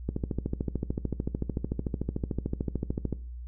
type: click train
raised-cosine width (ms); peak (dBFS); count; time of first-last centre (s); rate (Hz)
3; -16; 42; 0.09-3.127; 13.5
effects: noise-tail reverb RT60 0.4 s tail -19 dB re dry + added 60 Hz sine -37 dBFS peak until 3.47 s